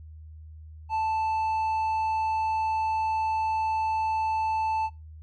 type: tone with low-pass filter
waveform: square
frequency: 880 Hz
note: A5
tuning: in tune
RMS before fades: -27 dBFS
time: 0.89-4.9 s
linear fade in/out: 50 ms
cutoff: 2000 Hz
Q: 0.53
effects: noise-tail reverb RT60 0.2 s tail -20 dB re dry + added 78 Hz sine -42 dBFS peak until 5.22 s